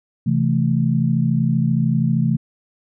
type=chord; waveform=sine; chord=A minor; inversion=first; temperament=just; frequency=132 / 165 / 220 Hz; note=C3 / E3 / A3; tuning=+16 / +2 / 0 cents; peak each=-19 / -19 / -20 dBFS; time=0.26-2.37 s; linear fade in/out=10 ms; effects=none